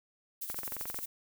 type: noise with tremolo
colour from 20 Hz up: violet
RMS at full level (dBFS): -37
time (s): 0.41-1.06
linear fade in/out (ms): 10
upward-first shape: sine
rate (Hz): 13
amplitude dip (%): 60
type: click train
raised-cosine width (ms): 0.5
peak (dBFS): -26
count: 12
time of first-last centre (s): 0.5-0.989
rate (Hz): 22.5
effects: none